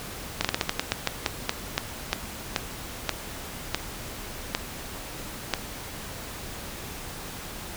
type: slowing click train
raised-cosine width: 0.2 ms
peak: -5 dBFS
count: 18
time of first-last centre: 0.41-5.537 s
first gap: 36 ms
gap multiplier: 1.23
effects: pink hiss -38 dBFS RMS until 7.76 s